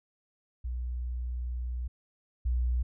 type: tone pair in turn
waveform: sine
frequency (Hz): 61.1 / 61.1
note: B1 / B1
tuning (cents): -18 / -18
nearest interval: unison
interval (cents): 0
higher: neither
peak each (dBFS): -31 / -25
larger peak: second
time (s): 0.64-1.88 / 2.45-2.83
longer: first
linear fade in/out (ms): 10
effects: none